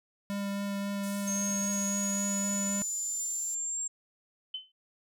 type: tone with vibrato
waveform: square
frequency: 200 Hz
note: G3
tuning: 35 cents sharp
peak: -32 dBFS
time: 0.3-2.82 s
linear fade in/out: 0 ms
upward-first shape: triangle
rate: 3.7 Hz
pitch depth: 11 cents each way
type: band-pass noise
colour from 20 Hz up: pink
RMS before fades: -46 dBFS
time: 1.03-3.55 s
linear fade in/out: 5 ms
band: 6200 to 12000 Hz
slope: 24 dB/octave
type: linear sweep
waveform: sine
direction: up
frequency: 6430 to 7459 Hz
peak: -31 dBFS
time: 1.27-3.88 s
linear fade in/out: 10 ms
type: tone with exponential decay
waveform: sine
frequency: 3051 Hz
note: G7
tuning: 48 cents flat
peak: -31 dBFS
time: 4.54-4.72 s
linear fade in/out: 5 ms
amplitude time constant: 37 ms
effects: none